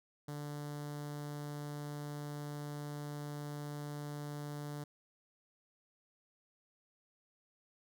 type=tone with notch filter; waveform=sawtooth; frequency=146.7 Hz; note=D3; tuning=2 cents flat; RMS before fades=-43 dBFS; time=0.28-4.84 s; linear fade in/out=5 ms; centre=2500 Hz; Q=1.4; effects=none